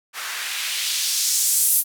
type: noise with band-pass filter sweep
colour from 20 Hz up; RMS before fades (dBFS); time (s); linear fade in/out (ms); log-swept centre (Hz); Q
blue; -22; 0.13-1.84; 50; 1200 to 12000; 1.3
effects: none